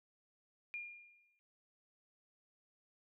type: tone with exponential decay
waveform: sine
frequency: 2412 Hz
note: D7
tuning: 46 cents sharp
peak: -39 dBFS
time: 0.74-1.39 s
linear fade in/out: 0 ms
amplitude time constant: 140 ms
effects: none